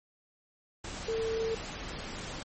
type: tone in noise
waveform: sine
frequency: 448.7 Hz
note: A4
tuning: 34 cents sharp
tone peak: -29 dBFS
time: 1.08-1.55 s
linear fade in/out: 5 ms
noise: pink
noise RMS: -40 dBFS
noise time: 0.84-2.43 s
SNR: +8 dB
effects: MP3 32 kbps